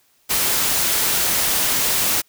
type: noise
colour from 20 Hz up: white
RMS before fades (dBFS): -19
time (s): 0.29-2.22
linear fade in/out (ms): 20
effects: white hiss -60 dBFS RMS until 2.28 s